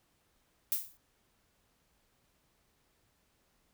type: noise with exponential decay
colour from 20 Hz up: violet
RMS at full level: -28 dBFS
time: 0.72-0.97 s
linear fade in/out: 0 ms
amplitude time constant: 54 ms
effects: pink hiss -73 dBFS RMS until 3.73 s